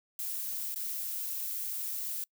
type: noise with dropouts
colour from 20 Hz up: violet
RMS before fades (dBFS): -36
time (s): 0.19-2.24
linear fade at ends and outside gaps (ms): 2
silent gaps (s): 0.745-0.759
effects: noise-tail reverb RT60 0.1 s tail -26 dB re dry